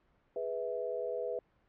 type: chord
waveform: sine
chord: E major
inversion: first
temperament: equal with one note detuned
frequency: 415.3 / 493.9 / 652.8 Hz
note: G#4 / B4 / E5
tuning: 0 / 0 / -17 cents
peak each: -40 / -36 / -39 dBFS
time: 0.36-1.39 s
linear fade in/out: 2 ms
effects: pink hiss -71 dBFS RMS until 1.68 s + low-pass 2000 Hz 12 dB/octave